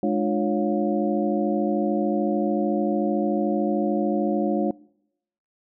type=tone cluster; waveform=sine; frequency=209.9 / 298.9 / 352.4 / 553 / 712 Hz; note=G#3 / D4 / F4 / C#5 / F5; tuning=+19 / +31 / +16 / -4 / +33 cents; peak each=-24 / -25 / -27 / -28 / -31 dBFS; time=0.03-4.71 s; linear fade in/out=2 ms; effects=noise-tail reverb RT60 0.8 s tail -24 dB re dry